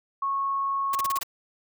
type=tone; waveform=sine; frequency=1099 Hz; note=C#6; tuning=15 cents flat; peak=-24 dBFS; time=0.22-1.19 s; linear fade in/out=5 ms
type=noise bursts; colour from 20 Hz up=white; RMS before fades=-31 dBFS; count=6; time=0.93-1.233 s; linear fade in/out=5 ms; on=23 ms; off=33 ms
effects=none